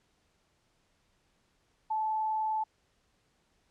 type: tone with vibrato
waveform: sine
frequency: 870 Hz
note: A5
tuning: 20 cents flat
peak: -28 dBFS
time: 1.9-2.64 s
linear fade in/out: 10 ms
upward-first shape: sine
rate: 20 Hz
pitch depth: 20 cents each way
effects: pink hiss -72 dBFS RMS until 3.7 s + low-pass 8000 Hz 12 dB/octave